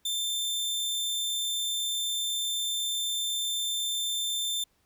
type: tone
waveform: sawtooth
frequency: 3566 Hz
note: A7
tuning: 22 cents sharp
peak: -25 dBFS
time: 0.05-4.64 s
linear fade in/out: 5 ms
effects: pink hiss -70 dBFS RMS until 4.85 s